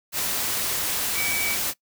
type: tone in noise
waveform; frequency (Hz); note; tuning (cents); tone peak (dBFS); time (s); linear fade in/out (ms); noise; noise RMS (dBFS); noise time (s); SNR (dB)
sine; 2288; D7; -46; -26; 1.14-1.57; 50; white; -26; 0.12-1.74; -3
effects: noise-tail reverb RT60 0.1 s tail -21 dB re dry